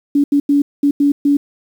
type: tone bursts at uneven times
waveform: sine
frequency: 285.4 Hz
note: D4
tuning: 49 cents flat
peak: -9 dBFS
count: 6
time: 0.15-0.24 / 0.32-0.4 / 0.49-0.62 / 0.83-0.91 / 1-1.12 / 1.25-1.37 s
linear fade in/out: 5 ms
effects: 7-bit